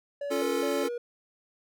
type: tone with vibrato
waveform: triangle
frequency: 523 Hz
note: C5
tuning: 1 cent flat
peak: -29 dBFS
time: 0.21-0.98 s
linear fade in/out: 5 ms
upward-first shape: square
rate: 2.4 Hz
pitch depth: 150 cents each way
type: chord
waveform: square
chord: Db augmented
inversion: none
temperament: equal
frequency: 277.2 / 349.2 / 440 Hz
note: Db4 / F4 / A4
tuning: 0 / 0 / 0 cents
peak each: -33 / -34 / -31 dBFS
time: 0.3-0.89 s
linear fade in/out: 20 ms
effects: none